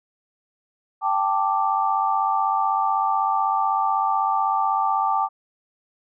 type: chord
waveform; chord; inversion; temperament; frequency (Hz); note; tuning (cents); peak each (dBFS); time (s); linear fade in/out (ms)
sine; G suspended second; none; equal; 784 / 880 / 1174.7; G5 / A5 / D6; 0 / 0 / 0; -23; 1.01-5.29; 50
effects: none